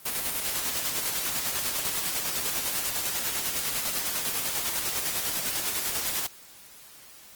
white noise with tremolo, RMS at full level -28 dBFS, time 0.05-6.27 s, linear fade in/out 10 ms, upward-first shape square, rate 10 Hz, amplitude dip 35%, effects white hiss -50 dBFS RMS until 7.35 s + Opus 24 kbps

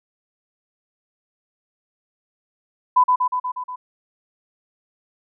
sine tone with echo, 1001 Hz, B5, 23 cents sharp, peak -10 dBFS, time 2.96-3.04 s, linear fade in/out 10 ms, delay 120 ms, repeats 6, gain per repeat -3 dB, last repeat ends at 3.76 s, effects none

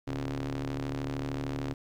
sawtooth ring-modulated tone, 73.42 Hz, D2, in tune, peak -25 dBFS, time 0.07-1.74 s, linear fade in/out 10 ms, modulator 200 Hz, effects low-pass 6000 Hz 12 dB/octave + 11-bit

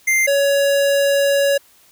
square tone pair in turn, 2093 / 560.5 Hz, C7 / C#5, 0 / +19 cents, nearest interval octave + major seventh, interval 2281 cents, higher first, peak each -14 dBFS, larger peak neither, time 0.07-0.27 / 0.27-1.58 s, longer second, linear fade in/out 10 ms, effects white hiss -52 dBFS RMS until 1.91 s

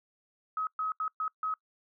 sine tone bursts at uneven times, 1274 Hz, D#6, 41 cents sharp, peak -29 dBFS, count 5, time 0.57-0.67 / 0.79-0.92 / 1-1.08 / 1.2-1.28 / 1.43-1.54 s, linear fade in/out 2 ms, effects noise-tail reverb RT60 0.1 s tail -24 dB re dry

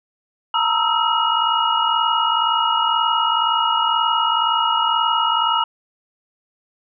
sine tone cluster, 907 / 949 / 1282 / 1341 / 2888 Hz, A#5 / A#5 / E6 / E6 / F#7, -48 / +31 / -49 / +29 / -43 cents, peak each -22 dBFS, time 0.54-5.64 s, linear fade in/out 5 ms, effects none

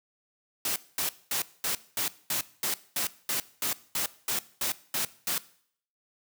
white noise bursts, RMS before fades -29 dBFS, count 15, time 0.65-5.38 s, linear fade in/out 2 ms, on 110 ms, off 220 ms, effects noise-tail reverb RT60 0.6 s tail -19 dB re dry + high-pass 100 Hz 12 dB/octave

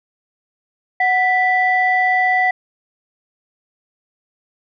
sine tone pair together, 740 / 1975.6 Hz, F#5 / B6, 0 / 0 cents, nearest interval octave + perfect fourth, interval 1700 cents, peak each -15 dBFS, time 1-2.51 s, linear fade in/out 5 ms, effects tanh soft clip ceiling -5 dBFS

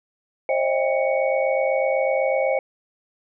sine tone cluster, 533 / 613 / 661 / 797 / 2233 Hz, C5 / D#5 / E5 / G5 / C#7, +32 / -26 / +5 / +28 / +12 cents, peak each -21 / -24 / -28 / -28 / -29 dBFS, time 0.49-2.59 s, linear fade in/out 2 ms, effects none

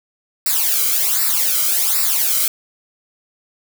blue noise with flanger, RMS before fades -17 dBFS, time 0.46-2.48 s, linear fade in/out 2 ms, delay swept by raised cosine 0.31 to 1.14 ms, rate 1.3 Hz, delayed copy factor -0.95, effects none

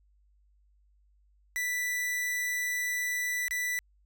45% pulse tone with dropouts, 1975.5 Hz, B6, in tune, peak -29 dBFS, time 1.56-3.79 s, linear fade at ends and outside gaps 0 ms, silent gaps 3.482-3.509 s, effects added 50 Hz sine -62 dBFS peak until 4.05 s

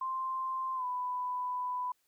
sine tone with pitch glide, 1046.5 to 995.8 Hz, C6 to B5, 0 to +14 cents, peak -32 dBFS, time 0.01-1.92 s, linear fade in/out 5 ms, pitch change -86 cents, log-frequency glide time 0.75-0.85 s, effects white hiss -75 dBFS RMS until 2.07 s

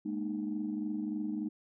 sine tone cluster, 209.5 / 232.8 / 306.6 Hz, G#3 / A#3 / D#4, +15 / -2 / -25 cents, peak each -36 / -39 / -35 dBFS, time 0.05-1.49 s, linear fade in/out 10 ms, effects tanh soft clip ceiling -25 dBFS

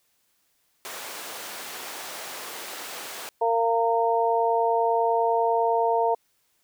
pink high-pass noise, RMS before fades -37 dBFS, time 0.85-3.29 s, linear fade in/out 0 ms, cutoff 520 Hz, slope 12 dB/octave
harmonic tone, 229.9 Hz, A#3, 24 cents flat, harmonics 2 / 3 / 4, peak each -24 / -24 / -24 dBFS, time 3.41-6.15 s, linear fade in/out 10 ms
effects white hiss -69 dBFS RMS until 6.63 s

